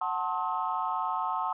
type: chord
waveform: sine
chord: F# diminished seventh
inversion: none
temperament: just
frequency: 740 / 888 / 1065.6 / 1278.7 Hz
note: F#5 / A5 / C6 / Eb6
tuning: 0 / +16 / +31 / +47 cents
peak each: -34 / -32 / -32 / -34 dBFS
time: 0.01-1.53 s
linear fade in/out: 5 ms
effects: tanh soft clip ceiling -18 dBFS